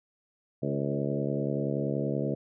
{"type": "harmonic tone with a mistuned harmonic", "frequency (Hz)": 70.5, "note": "C#2", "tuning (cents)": 30, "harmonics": [2, 3, 4, 5, 6, 7, 8, 9], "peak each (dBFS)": [-32, -34, -35, -36, -37, -37, -38, -39], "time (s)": [0.62, 2.35], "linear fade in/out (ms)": 10, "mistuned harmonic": 7, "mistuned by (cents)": -16, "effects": []}